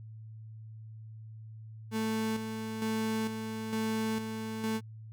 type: tone with tremolo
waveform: 35% pulse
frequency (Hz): 220.6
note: A3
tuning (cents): +5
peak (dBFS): -28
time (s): 1.91-4.81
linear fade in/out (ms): 50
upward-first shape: square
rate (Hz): 1.1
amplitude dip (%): 50
effects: added 110 Hz sine -44 dBFS peak until 5.12 s